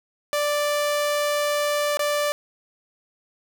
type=tone with dropouts; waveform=sawtooth; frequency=587.3 Hz; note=D5; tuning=in tune; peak=-17 dBFS; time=0.33-2.32 s; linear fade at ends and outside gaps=0 ms; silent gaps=1.971-1.993 s; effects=none